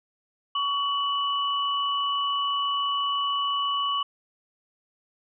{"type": "tone pair together", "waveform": "sine", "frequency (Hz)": [1125, 2959], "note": ["C#6", "F#7"], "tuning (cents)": [25, -1], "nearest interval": "octave + perfect fourth", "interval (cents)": 1674, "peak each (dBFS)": [-25, -28], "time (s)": [0.55, 4.03], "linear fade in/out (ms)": 5, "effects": []}